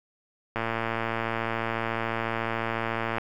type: click train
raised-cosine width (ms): 0.5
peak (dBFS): -13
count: 300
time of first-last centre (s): 0.56-3.183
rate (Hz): 114
effects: 9-bit